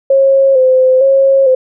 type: tone with vibrato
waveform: sine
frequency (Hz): 529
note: C5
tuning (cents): +19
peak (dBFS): -5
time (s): 0.1-1.55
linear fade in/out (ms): 5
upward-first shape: square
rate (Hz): 1.1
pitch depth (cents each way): 42
effects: none